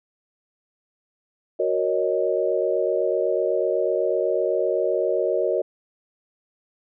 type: chord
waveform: sine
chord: D# minor seventh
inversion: first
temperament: equal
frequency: 370 / 466.2 / 554.4 / 622.3 Hz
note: F#4 / A#4 / C#5 / D#5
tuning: 0 / 0 / 0 / 0 cents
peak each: -25 dBFS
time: 1.59-5.62 s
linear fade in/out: 10 ms
effects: none